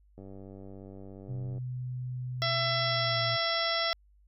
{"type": "click train", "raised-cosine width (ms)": 2, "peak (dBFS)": -34, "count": 137, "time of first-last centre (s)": [0.18, 1.581], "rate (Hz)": 97.1}
{"type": "tone with pitch glide", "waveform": "sine", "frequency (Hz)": [125.8, 119.22], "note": ["B2", "A#2"], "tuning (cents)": [32, 39], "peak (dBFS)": -33, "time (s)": [1.28, 3.37], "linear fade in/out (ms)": 20, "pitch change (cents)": -93, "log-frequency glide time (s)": [2.81, 3.19]}
{"type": "harmonic tone", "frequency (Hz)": 669, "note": "E5", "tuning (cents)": 25, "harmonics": [1, 2, 3, 4, 5, 6, 7, 8], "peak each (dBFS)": [-33, -34, -34, -44, -34, -39, -40, -34], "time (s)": [2.42, 3.93], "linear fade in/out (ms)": 0}
{"effects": ["added 50 Hz sine -59 dBFS peak until 4.27 s"]}